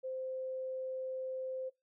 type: tone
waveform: sine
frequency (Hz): 520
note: C5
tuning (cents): -11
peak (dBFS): -37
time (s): 0.03-1.7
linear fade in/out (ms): 20
effects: noise-tail reverb RT60 0.2 s tail -20 dB re dry